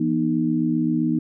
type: tone cluster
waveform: sine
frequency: 166.1 / 241.8 / 309.5 Hz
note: E3 / B3 / D#4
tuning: +13 / -36 / -9 cents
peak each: -25 / -22 / -22 dBFS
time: 0-1.19 s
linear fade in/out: 5 ms
effects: none